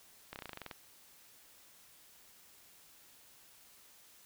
slowing click train, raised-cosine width 0.3 ms, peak -27 dBFS, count 11, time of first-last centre 0.33-0.712 s, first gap 29 ms, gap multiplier 1.06, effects white hiss -61 dBFS RMS until 4.25 s

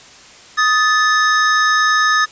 square tone pair together, 1251 / 1746 Hz, D#6 / A6, +9 / -14 cents, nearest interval tritone, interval 577 cents, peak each -15 dBFS, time 0.57-2.26 s, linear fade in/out 20 ms, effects white hiss -41 dBFS RMS until 2.31 s + resampled to 16000 Hz

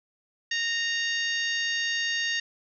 harmonic tone with a mistuned harmonic, 925 Hz, A#5, 14 cents flat, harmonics 2 / 3 / 4 / 5 / 6 / 7, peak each -28 / -32 / -34 / -36 / -38 / -39 dBFS, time 0.51-2.4 s, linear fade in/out 5 ms, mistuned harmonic 3, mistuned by +17 cents, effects none

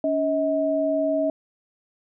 sine tone pair together, 283.8 / 637 Hz, C#4 / D#5, +41 / +41 cents, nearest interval octave + major second, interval 1400 cents, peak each -25 / -21 dBFS, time 0.04-1.3 s, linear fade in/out 2 ms, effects none

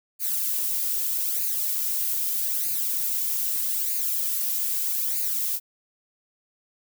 violet noise with flanger, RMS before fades -26 dBFS, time 0.19-5.6 s, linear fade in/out 50 ms, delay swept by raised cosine 0.44 to 2.84 ms, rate 0.8 Hz, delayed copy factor +0.65, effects none

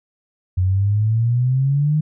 sine exponential sweep, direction up, 90.1 to 155.56 Hz, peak -14 dBFS, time 0.57-2.01 s, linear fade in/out 10 ms, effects none

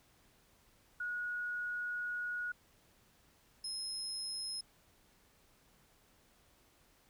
sine / 35% pulse tone pair in turn, 1453 / 5150 Hz, F#6 / E8, -32 / -41 cents, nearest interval octave + minor seventh, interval 2191 cents, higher second, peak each -36 / -36 dBFS, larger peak neither, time 1-2.52 / 3.64-4.61 s, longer first, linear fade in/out 5 ms, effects pink hiss -68 dBFS RMS until 7.09 s

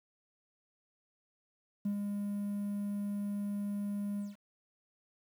triangle tone with ADSR envelope, 203.4 Hz, G#3, 36 cents flat, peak -26 dBFS, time 1.85-4.36 s, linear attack 8 ms, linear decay 91 ms, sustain -5 dB, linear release 170 ms, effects tanh soft clip ceiling -26 dBFS + 10-bit

